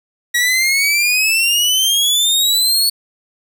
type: exponential sweep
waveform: sawtooth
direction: up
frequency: 1908 to 4435 Hz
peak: -9 dBFS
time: 0.34-2.9 s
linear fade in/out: 10 ms
effects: none